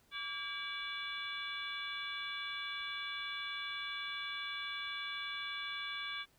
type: harmonic tone with a mistuned harmonic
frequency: 576 Hz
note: D5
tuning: 34 cents flat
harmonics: 2 / 3 / 4 / 5 / 6 / 7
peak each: -47 / -45 / -44 / -51 / -43 / -55 dBFS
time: 0.11-6.26 s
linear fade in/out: 50 ms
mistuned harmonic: 3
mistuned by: -120 cents
effects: pink hiss -70 dBFS RMS until 6.38 s